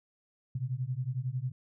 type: beating tone pair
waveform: sine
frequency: 122.3 / 133.3 Hz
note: B2 / C3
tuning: -16 / +33 cents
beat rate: 11 Hz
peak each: -34 / -34 dBFS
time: 0.55-1.52 s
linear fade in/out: 5 ms
effects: none